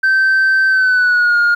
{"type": "tone with pitch glide", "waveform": "sine", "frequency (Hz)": [1551, 1422.3], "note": ["G6", "F6"], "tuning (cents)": [-19, 31], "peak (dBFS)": -7, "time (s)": [0.03, 1.55], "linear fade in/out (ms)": 10, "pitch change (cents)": -150, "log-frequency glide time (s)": [0.68, 1.38], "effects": ["tanh soft clip ceiling -8 dBFS", "8-bit"]}